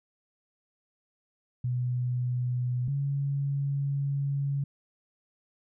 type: tone pair in turn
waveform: sine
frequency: 124.2 / 140.02 Hz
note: B2 / C#3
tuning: +10 / +18 cents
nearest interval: major second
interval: 208 cents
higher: second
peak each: -26 dBFS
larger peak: neither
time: 1.64-2.88 / 2.88-4.64 s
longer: second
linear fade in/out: 5 ms
effects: none